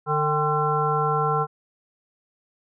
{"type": "harmonic tone with a mistuned harmonic", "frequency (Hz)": 150, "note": "D3", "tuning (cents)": 37, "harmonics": [1, 3, 5, 7, 9], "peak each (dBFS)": [-26, -26, -26, -26, -26], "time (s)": [0.06, 1.47], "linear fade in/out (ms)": 50, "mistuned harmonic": 5, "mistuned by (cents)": 69, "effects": []}